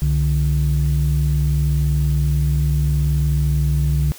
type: tone pair together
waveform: sine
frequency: 66.15 / 146.83 Hz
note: C2 / D3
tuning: +20 / 0 cents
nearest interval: octave + major second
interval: 1380 cents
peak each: -16 dBFS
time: 0.02-4.12 s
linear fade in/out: 0 ms
effects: tanh soft clip ceiling -10 dBFS + white hiss -40 dBFS RMS until 4.18 s